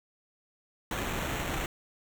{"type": "noise with sample-and-hold", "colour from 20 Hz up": "pink", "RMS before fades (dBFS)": -33, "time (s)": [0.91, 1.66], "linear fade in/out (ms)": 2, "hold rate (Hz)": 4900, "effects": []}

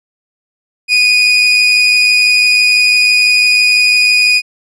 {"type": "tone with amplitude modulation", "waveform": "30% pulse", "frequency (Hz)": 2472, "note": "D#7", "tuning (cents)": -12, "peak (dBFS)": -3, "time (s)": [0.88, 4.42], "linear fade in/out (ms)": 50, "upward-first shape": "sine", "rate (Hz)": 106, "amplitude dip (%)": 30, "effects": ["resampled to 22050 Hz"]}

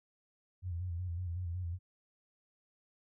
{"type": "tone with vibrato", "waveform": "sine", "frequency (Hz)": 88, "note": "F2", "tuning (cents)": 14, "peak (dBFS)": -35, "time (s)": [0.62, 1.79], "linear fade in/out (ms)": 50, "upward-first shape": "square", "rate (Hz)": 5.4, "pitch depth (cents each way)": 61, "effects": []}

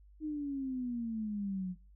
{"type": "exponential sweep", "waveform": "sine", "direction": "down", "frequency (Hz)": [312.4, 178.9], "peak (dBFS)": -34, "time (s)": [0.2, 1.76], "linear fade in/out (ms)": 50, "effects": ["noise-tail reverb RT60 0.3 s tail -22 dB re dry", "added 50 Hz sine -56 dBFS peak until 1.95 s"]}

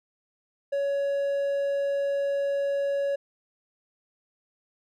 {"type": "tone", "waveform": "triangle", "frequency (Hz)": 560, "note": "C#5", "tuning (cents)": 18, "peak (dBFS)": -22, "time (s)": [0.72, 3.16], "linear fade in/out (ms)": 10, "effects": []}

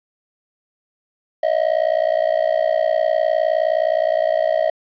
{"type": "tone with amplitude modulation", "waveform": "triangle", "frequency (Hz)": 635, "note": "D#5", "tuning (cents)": 35, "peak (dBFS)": -9, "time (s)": [1.43, 4.7], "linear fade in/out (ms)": 5, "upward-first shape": "sine", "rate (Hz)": 59.5, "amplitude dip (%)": 100, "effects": ["resampled to 11025 Hz", "8-bit"]}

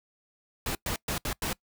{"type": "noise bursts at uneven times", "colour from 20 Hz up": "pink", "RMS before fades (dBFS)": -31, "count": 5, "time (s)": [[0.66, 0.75], [0.86, 0.96], [1.08, 1.18], [1.25, 1.33], [1.42, 1.53]], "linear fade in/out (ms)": 2, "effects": ["noise-tail reverb RT60 0.1 s tail -23 dB re dry"]}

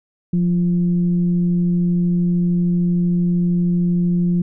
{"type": "tone with frequency modulation", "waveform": "sine", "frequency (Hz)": 175.5, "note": "F3", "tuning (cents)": 9, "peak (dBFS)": -14, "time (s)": [0.33, 4.42], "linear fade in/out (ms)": 5, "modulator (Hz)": 169, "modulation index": 0.31, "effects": []}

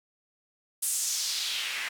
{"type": "noise with band-pass filter sweep", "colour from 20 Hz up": "white", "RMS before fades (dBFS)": -31, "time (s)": [0.82, 1.89], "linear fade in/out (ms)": 10, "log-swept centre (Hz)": [9800, 1900], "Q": 2.1, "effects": []}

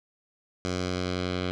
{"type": "tone with low-pass filter sweep", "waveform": "10% pulse", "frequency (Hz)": 90.8, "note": "F#2", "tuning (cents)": -32, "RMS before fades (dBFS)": -30, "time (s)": [0.65, 1.51], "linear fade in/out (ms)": 0, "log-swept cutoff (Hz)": [5900, 3700], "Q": 1.9, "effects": []}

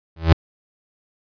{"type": "tone with exponential growth", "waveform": "35% pulse", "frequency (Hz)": 81.7, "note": "E2", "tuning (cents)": -15, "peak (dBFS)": -4, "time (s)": [0.16, 0.33], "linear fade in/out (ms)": 5, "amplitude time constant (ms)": 36, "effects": ["resampled to 11025 Hz"]}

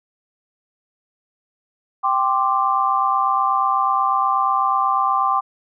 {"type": "chord", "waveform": "sine", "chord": "G suspended fourth", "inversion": "none", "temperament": "equal", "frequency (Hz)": [784, 1046.5, 1174.7], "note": ["G5", "C6", "D6"], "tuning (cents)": [0, 0, 0], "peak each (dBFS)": [-21, -20, -19], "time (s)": [2.03, 5.41], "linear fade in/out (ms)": 20, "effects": []}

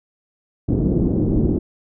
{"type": "low-pass noise", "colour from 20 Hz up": "white", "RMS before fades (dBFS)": -18, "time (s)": [0.68, 1.59], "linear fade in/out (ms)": 10, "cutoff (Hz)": 330, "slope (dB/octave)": 24, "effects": []}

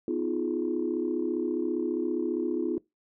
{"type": "chord", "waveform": "sine", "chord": "F half-diminished seventh", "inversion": "second", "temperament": "just", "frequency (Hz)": [251.4, 314.3, 349.2, 419.1], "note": ["Cb4", "Eb4", "F4", "Ab4"], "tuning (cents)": [31, 18, 0, 16], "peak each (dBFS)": [-33, -31, -29, -34], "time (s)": [0.08, 2.78], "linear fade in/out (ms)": 2, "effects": ["noise-tail reverb RT60 0.2 s tail -23 dB re dry", "tanh soft clip ceiling -17 dBFS"]}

